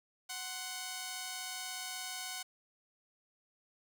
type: tone pair together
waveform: 5% pulse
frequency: 742.3 / 1046.5 Hz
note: F#5 / C6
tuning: +5 / 0 cents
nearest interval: tritone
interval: 595 cents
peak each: -29 / -34 dBFS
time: 0.29-2.43 s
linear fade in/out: 10 ms
effects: none